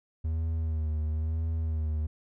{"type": "tone with vibrato", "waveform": "triangle", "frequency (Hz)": 79, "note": "D#2", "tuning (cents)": 27, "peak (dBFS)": -25, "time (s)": [0.24, 2.07], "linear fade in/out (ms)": 10, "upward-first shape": "sine", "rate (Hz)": 1, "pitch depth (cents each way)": 45, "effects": []}